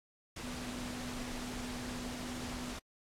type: tone in noise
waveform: sine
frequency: 246.9 Hz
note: B3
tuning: in tune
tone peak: -42 dBFS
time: 0.43-2.74 s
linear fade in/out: 5 ms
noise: pink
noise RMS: -43 dBFS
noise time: 0.36-2.79 s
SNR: -2 dB
effects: low-pass 9000 Hz 12 dB/octave + AAC 64 kbps